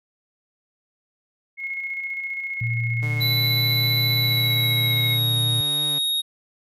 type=tone with tremolo; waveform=sine; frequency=2168 Hz; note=C#7; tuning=39 cents flat; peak=-25 dBFS; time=1.57-5.19 s; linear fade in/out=50 ms; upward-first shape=square; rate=15 Hz; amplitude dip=35%
type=tone; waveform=sine; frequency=116.54 Hz; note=A#2; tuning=in tune; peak=-22 dBFS; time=2.61-5.61 s; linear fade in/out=5 ms
type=tone with vibrato; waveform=sawtooth; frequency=148.7 Hz; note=D3; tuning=22 cents sharp; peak=-28 dBFS; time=3.02-5.99 s; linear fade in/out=10 ms; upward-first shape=triangle; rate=4.5 Hz; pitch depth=8 cents each way
type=tone with pitch glide; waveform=square; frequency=3972 to 3751 Hz; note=B7 to A#7; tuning=+9 to +10 cents; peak=-21 dBFS; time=3.2-6.22 s; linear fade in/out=20 ms; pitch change=-99 cents; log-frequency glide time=4.12-5.38 s
effects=none